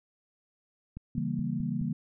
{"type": "click train", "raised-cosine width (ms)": 5, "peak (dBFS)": -27, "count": 5, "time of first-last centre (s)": [0.97, 1.814], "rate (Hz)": 4.74}
{"type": "chord", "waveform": "sine", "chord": "C# diminished seventh", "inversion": "none", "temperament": "equal", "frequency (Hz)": [138.59, 164.81, 196, 233.1], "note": ["C#3", "E3", "G3", "Bb3"], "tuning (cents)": [0, 0, 0, 0], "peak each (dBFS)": [-35, -34, -35, -33], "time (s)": [1.15, 1.93], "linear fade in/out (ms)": 5}
{"effects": []}